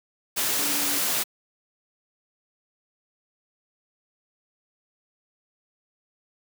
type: tone in noise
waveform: sine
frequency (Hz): 287.2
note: D4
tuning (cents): -39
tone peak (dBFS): -35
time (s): 0.58-1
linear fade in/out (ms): 20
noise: white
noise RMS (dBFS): -25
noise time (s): 0.36-1.24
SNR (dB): -13
effects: high-pass 150 Hz 12 dB/octave